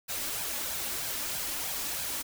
white noise with flanger, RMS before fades -34 dBFS, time 0.08-2.23 s, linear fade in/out 20 ms, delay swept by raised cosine 1.2 to 3.6 ms, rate 3.1 Hz, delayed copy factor +0.55, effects none

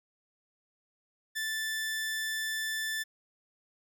sawtooth tone, 1760 Hz, A6, in tune, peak -28 dBFS, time 1.35-3.04 s, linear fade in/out 20 ms, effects none

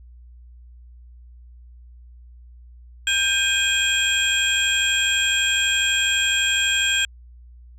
sine tone cluster, 1584 / 2431 / 2523 / 3250 / 7500 Hz, G6 / D#7 / D#7 / G#7 / A#8, +18 / -41 / +23 / -38 / +10 cents, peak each -22 / -27 / -25 / -20 / -24 dBFS, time 3.07-7.05 s, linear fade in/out 2 ms, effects tanh soft clip ceiling -12 dBFS + added 60 Hz sine -42 dBFS peak until 7.78 s

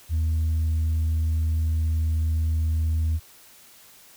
sine tone, 79.8 Hz, D#2, 44 cents sharp, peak -18 dBFS, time 0.09-3.2 s, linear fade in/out 50 ms, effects tanh soft clip ceiling -19 dBFS + white hiss -51 dBFS RMS until 4.16 s

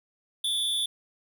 square tone with amplitude modulation, 3483 Hz, A7, 18 cents flat, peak -23 dBFS, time 0.44-0.86 s, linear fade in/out 5 ms, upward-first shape sine, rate 229 Hz, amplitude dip 65%, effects none

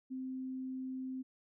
sine tone, 260 Hz, C4, 11 cents flat, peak -38 dBFS, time 0.1-1.23 s, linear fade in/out 20 ms, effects none

